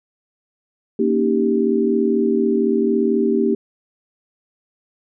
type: chord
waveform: sine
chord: Eb dominant seventh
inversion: second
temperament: equal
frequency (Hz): 233.1 / 277.2 / 311.1 / 392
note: Bb3 / Db4 / Eb4 / G4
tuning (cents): 0 / 0 / 0 / 0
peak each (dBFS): -19 / -24 / -22 / -18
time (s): 0.99-3.55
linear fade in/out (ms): 5
effects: none